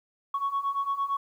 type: beating tone pair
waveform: sine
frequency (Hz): 1106 / 1114.8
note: C#6 / C#6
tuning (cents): -4 / +9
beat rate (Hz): 8.8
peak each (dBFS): -30 / -27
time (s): 0.34-1.17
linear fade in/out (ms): 5
effects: tanh soft clip ceiling -21 dBFS + 10-bit